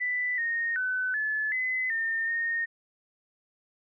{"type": "tone with pitch steps", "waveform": "sine", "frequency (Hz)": [1986, 1853, 1509, 1726, 2026, 1815, 1845], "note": ["B6", "A#6", "F#6", "A6", "B6", "A#6", "A#6"], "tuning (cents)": [9, -11, 34, -34, 44, -47, -18], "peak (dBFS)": -26, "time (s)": [0, 2.66], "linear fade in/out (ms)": 20, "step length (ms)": 380, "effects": []}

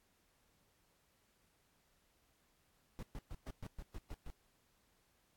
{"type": "noise bursts", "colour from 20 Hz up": "brown", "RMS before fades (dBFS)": -45, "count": 9, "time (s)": [2.99, 4.301], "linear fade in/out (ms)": 0, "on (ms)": 39, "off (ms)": 120, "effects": ["pink hiss -75 dBFS RMS until 5.36 s", "AAC 64 kbps"]}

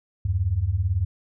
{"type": "beating tone pair", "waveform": "sine", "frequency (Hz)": [79, 97], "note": ["D#2", "G2"], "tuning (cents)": [27, -18], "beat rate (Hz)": 18, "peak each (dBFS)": [-25, -22], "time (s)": [0.25, 1.05], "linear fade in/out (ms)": 5, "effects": []}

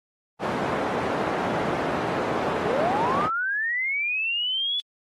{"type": "band-pass noise", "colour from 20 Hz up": "white", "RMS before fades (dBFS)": -27, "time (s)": [0.39, 3.3], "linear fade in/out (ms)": 50, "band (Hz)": [160, 840], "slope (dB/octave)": 12}
{"type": "linear sweep", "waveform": "sine", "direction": "up", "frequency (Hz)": [387.1, 3449], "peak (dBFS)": -23, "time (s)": [2.65, 4.8], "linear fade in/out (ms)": 0}
{"effects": ["AAC 32 kbps"]}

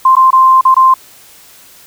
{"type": "tone with dropouts", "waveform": "sine", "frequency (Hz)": 1046.5, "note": "C6", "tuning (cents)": 0, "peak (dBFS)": -3, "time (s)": [0.05, 0.94], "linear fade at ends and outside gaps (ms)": 5, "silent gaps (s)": [[0.154, 0.166], [0.306, 0.329], [0.611, 0.651], [0.744, 0.765]], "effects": ["white hiss -40 dBFS RMS until 1.86 s"]}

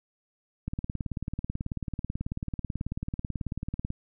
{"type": "click train", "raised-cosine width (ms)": 5, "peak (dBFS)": -19, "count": 60, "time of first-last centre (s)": [0.68, 3.904], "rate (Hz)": 18.3, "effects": []}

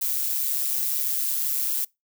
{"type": "noise with amplitude modulation", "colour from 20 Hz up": "violet", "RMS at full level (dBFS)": -23, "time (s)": [0.01, 1.85], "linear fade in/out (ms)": 10, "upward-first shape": "sine", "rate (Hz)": 138, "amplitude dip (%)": 55, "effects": ["noise-tail reverb RT60 0.2 s tail -24 dB re dry"]}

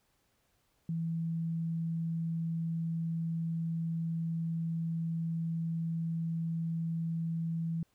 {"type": "tone", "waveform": "sine", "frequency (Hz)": 164.81, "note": "E3", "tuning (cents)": 0, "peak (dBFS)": -31, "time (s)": [0.89, 7.83], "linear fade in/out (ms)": 2, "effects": ["pink hiss -74 dBFS RMS until 7.94 s"]}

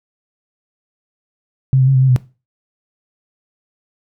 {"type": "tone with pitch steps", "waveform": "sine", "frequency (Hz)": [132.8, 130.3, 135.2, 130.1, 132.3, 126.2], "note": ["C3", "C3", "C#3", "C3", "C3", "B2"], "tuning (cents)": [26, -7, -43, -9, 20, 38], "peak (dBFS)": -8, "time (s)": [1.73, 2.162], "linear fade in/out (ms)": 0, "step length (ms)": 72, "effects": ["noise-tail reverb RT60 0.3 s tail -18 dB re dry"]}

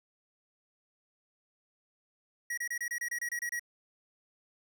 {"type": "tone bursts", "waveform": "square", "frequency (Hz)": 1909, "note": "A#6", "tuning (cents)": 41, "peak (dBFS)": -33, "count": 11, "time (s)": [2.5, 3.595], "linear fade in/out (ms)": 5, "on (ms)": 75, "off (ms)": 27, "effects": []}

